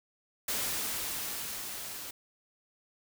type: noise with level ramp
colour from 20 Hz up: white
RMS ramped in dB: -32 to -42 dBFS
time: 0.48-2.11 s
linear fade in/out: 5 ms
effects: none

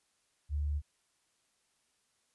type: tone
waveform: sine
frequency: 73.3 Hz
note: D2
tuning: 3 cents flat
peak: -30 dBFS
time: 0.49-0.82 s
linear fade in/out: 50 ms
effects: white hiss -75 dBFS RMS until 2.34 s + resampled to 24000 Hz

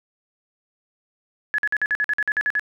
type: tone bursts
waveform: sine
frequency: 1700 Hz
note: G#6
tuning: 40 cents sharp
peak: -18 dBFS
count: 12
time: 1.54-2.595 s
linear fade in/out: 0 ms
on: 43 ms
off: 49 ms
effects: none

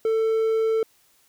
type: tone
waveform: triangle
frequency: 445 Hz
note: A4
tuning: 20 cents sharp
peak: -17 dBFS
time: 0.05-0.83 s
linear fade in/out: 2 ms
effects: white hiss -61 dBFS RMS until 1.28 s

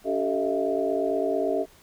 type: tone cluster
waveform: sine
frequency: 284.7 / 384.5 / 440.3 / 636 / 685 Hz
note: C#4 / G4 / A4 / D#5 / F5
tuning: +46 / -33 / +1 / +38 / -34 cents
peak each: -31 / -28 / -29 / -27 / -32 dBFS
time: 0.04-1.66 s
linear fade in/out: 50 ms
effects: pink hiss -55 dBFS RMS until 1.82 s

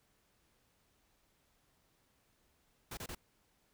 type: noise bursts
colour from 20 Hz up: pink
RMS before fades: -44 dBFS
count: 3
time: 2.91-3.15 s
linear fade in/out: 5 ms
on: 62 ms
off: 27 ms
effects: pink hiss -74 dBFS RMS until 3.73 s

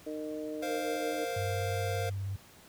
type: harmonic tone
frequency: 153.4 Hz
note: D#3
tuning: 24 cents flat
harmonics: 2 / 3 / 4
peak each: -38 / -40 / -41 dBFS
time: 0.06-1.25 s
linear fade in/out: 10 ms
type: chord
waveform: square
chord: Bb suspended second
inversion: none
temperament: equal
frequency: 466.2 / 523.3 / 698.5 Hz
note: Bb4 / C5 / F5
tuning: 0 / 0 / 0 cents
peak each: -38 dBFS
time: 0.62-2.1 s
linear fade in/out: 10 ms
type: tone with vibrato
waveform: sine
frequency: 98 Hz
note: G2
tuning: in tune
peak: -32 dBFS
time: 1.36-2.36 s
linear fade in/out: 5 ms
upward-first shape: sine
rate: 19 Hz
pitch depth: 45 cents each way
effects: pink hiss -56 dBFS RMS until 2.68 s + high-pass 60 Hz 12 dB/octave

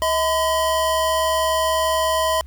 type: tone pair together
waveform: square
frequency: 638.2 / 1013 Hz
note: D#5 / B5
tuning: +44 / +44 cents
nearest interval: minor sixth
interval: 800 cents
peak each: -21 dBFS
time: 0.02-2.41 s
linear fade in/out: 0 ms
effects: added 67 Hz sine -36 dBFS peak until 2.46 s + pink hiss -60 dBFS RMS until 2.46 s

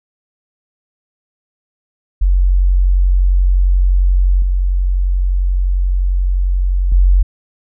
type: tone with level steps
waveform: sine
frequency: 45.72 Hz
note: F#1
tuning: 20 cents flat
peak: -8 / -11 / -6 dBFS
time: 2.21-7.23 s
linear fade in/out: 10 ms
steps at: 4.42 / 6.92 s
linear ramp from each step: 2 ms
effects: none

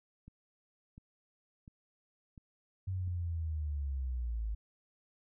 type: click train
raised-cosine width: 5 ms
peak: -39 dBFS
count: 5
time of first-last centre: 0.28-3.077 s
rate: 1.43 Hz
type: linear sweep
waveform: sine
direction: down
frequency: 95.3 to 51.8 Hz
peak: -33 dBFS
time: 2.87-4.55 s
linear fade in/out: 10 ms
effects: none

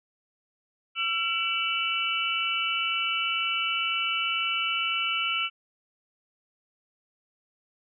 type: tone cluster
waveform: sine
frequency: 1349 / 2296 / 2678 / 2958 Hz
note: E6 / D7 / E7 / F#7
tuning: +40 / -40 / +27 / -1 cents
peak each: -31 / -33 / -30 / -29 dBFS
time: 0.95-5.5 s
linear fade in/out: 50 ms
effects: none

